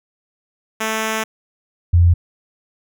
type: tone pair in turn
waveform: 5% pulse / sine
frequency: 220 / 86.38 Hz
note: A3 / F2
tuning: 0 / -18 cents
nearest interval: octave + major third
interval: 1618 cents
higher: first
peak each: -8 dBFS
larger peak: neither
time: 0.8-1.24 / 1.93-2.14 s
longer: first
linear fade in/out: 10 ms
effects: none